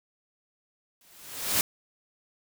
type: noise with exponential growth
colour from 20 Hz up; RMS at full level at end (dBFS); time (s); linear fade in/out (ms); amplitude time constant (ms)
white; -22; 1.01-1.61; 1; 130
effects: none